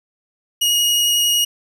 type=tone with vibrato; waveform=sawtooth; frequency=2884 Hz; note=F#7; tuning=45 cents flat; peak=-11 dBFS; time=0.61-1.45 s; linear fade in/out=10 ms; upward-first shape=sine; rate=11 Hz; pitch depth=8 cents each way; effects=none